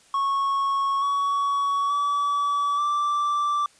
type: tone with pitch steps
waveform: triangle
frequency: 1102 / 1124.5 / 1147.5 / 1170.9 Hz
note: C#6 / C#6 / D6 / D6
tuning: -11 / +24 / -40 / -6 cents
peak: -19 dBFS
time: 0.14-3.66 s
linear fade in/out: 2 ms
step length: 880 ms
effects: white hiss -56 dBFS RMS until 3.79 s + resampled to 22050 Hz